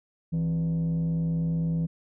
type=tone with frequency modulation; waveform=sine; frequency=164.81 Hz; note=E3; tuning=in tune; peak=-21 dBFS; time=0.32-1.87 s; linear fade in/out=20 ms; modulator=97.9 Hz; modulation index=0.31; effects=tanh soft clip ceiling -23 dBFS